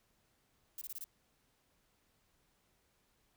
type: noise bursts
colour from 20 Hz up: violet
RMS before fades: -44 dBFS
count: 5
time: 0.78-1.042 s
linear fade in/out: 2 ms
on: 34 ms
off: 23 ms
effects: pink hiss -75 dBFS RMS until 3.36 s